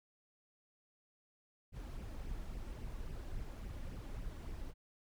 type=noise with flanger; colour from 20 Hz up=brown; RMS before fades=-44 dBFS; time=1.72-4.74 s; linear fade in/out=50 ms; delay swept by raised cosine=0.36 to 3.66 ms; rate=3.6 Hz; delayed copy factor=+0.55; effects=none